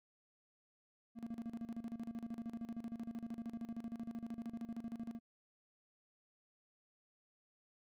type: tone with tremolo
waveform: triangle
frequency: 230.9 Hz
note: A#3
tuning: 16 cents flat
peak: -38 dBFS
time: 1.15-5.2 s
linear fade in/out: 50 ms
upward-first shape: square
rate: 13 Hz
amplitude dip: 80%
effects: none